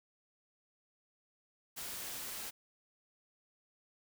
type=noise; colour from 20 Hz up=white; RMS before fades=-43 dBFS; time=1.76-2.51 s; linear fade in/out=20 ms; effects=none